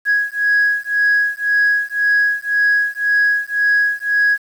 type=beating tone pair; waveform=sine; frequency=1661.2 / 1663.1 Hz; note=G#6 / G#6; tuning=0 / +2 cents; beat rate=1.9 Hz; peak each=-15 dBFS; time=0.05-4.38 s; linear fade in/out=50 ms; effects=tanh soft clip ceiling -8 dBFS + 7-bit